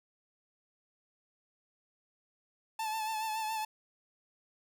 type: tone with vibrato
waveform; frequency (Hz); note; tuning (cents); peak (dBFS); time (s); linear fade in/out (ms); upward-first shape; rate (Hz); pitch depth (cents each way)
45% pulse; 875; A5; -10; -33; 2.79-3.65; 5; sine; 7.1; 36
effects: none